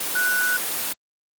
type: tone in noise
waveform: sine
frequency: 1480 Hz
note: F#6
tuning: in tune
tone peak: -19 dBFS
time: 0.15-0.57 s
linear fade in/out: 5 ms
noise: white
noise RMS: -26 dBFS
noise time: 0-0.93 s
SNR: +4 dB
effects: high-pass 200 Hz 12 dB/octave + Opus 24 kbps